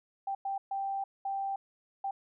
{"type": "tone bursts at uneven times", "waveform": "sine", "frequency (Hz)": 785, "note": "G5", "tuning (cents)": 2, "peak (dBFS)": -31, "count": 5, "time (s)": [[0.27, 0.35], [0.45, 0.58], [0.71, 1.04], [1.25, 1.56], [2.04, 2.11]], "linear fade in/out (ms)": 5, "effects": []}